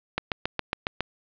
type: click train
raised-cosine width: 0.3 ms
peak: -9 dBFS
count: 7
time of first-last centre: 0.18-1.006 s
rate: 7.26 Hz
effects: resampled to 11025 Hz + 7-bit